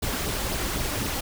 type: noise with flanger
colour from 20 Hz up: pink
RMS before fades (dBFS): -28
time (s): 0.02-1.21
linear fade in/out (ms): 10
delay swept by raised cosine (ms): 0.2 to 3.7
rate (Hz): 3.9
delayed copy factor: +0.5
effects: none